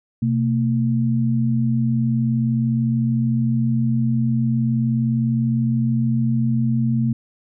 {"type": "tone pair together", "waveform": "sine", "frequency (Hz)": [127.1, 226.7], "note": ["C3", "A#3"], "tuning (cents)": [-50, -48], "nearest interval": "minor seventh", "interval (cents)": 1002, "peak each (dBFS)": -19, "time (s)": [0.22, 7.13], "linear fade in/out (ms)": 5, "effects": []}